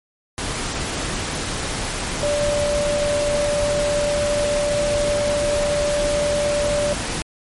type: tone in noise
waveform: sine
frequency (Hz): 585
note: D5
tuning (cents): -7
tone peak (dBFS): -18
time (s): 2.23-6.93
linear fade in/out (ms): 0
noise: pink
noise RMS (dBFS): -25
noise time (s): 0.38-7.22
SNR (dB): +4
effects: MP3 48 kbps